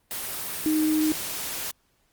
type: tone in noise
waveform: sine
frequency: 310.1 Hz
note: D#4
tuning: 6 cents flat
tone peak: -20 dBFS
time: 0.66-1.12 s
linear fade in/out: 0 ms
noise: white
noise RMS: -32 dBFS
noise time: 0.11-1.71 s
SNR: +9 dB
effects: pink hiss -68 dBFS RMS until 2.12 s + Opus 32 kbps